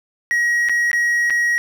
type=tone with dropouts; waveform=triangle; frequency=1900 Hz; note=A#6; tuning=33 cents sharp; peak=-13 dBFS; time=0.31-1.58 s; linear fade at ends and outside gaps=0 ms; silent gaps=0.687-0.695 / 0.915-0.931 / 1.299-1.305 s; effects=none